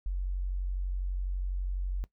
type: tone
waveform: sine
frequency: 46.04 Hz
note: F#1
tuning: 8 cents flat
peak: -29 dBFS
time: 0.06-2.04 s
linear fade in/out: 0 ms
effects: noise-tail reverb RT60 0.1 s tail -19 dB re dry